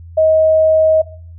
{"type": "tone", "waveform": "sine", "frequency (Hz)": 632, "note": "D#5", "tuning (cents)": 27, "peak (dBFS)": -8, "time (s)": [0.17, 1.02], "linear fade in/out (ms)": 10, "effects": ["noise-tail reverb RT60 0.5 s tail -19 dB re dry", "added 84 Hz sine -32 dBFS peak until 1.38 s"]}